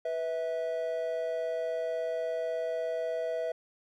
triangle tone pair together, 493.6 / 650 Hz, B4 / E5, -1 / -24 cents, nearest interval perfect fourth, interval 477 cents, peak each -32 / -30 dBFS, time 0.05-3.52 s, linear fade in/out 5 ms, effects none

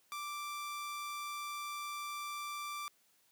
sawtooth tone, 1174.7 Hz, D6, in tune, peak -36 dBFS, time 0.12-2.88 s, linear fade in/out 0 ms, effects white hiss -71 dBFS RMS until 3.31 s + high-pass 100 Hz 12 dB/octave

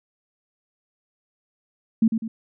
sine tone with echo, 224 Hz, A3, 31 cents sharp, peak -13 dBFS, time 2.02-2.08 s, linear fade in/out 5 ms, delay 100 ms, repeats 2, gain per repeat -7 dB, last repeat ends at 2.28 s, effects none

